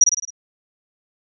sine tone with echo, 5770 Hz, F#8, 44 cents flat, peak -6 dBFS, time 0.01-0.04 s, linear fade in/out 5 ms, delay 53 ms, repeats 5, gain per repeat -5 dB, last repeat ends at 0.305 s, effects none

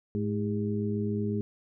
harmonic tone with a mistuned harmonic, 106 Hz, G#2, 36 cents sharp, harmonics 1 / 2 / 3 / 4, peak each -32 / -30 / -38 / -34 dBFS, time 0.15-1.41 s, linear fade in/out 0 ms, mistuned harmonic 4, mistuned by -75 cents, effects none

